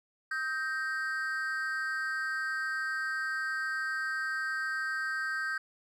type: tone with amplitude modulation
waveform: triangle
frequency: 1568 Hz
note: G6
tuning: in tune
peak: -25 dBFS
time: 0.31-5.58 s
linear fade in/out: 5 ms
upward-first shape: sine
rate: 293 Hz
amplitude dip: 90%
effects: none